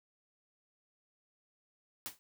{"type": "noise with exponential decay", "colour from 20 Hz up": "white", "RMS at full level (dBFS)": -37, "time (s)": [2.06, 2.19], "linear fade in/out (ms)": 0, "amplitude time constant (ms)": 28, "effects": []}